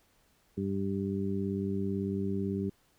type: harmonic tone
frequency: 98 Hz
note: G2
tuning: in tune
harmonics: 1 / 2 / 3 / 4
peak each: -37 / -32 / -38 / -36 dBFS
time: 0.57-2.7 s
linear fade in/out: 10 ms
effects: pink hiss -68 dBFS RMS until 2.98 s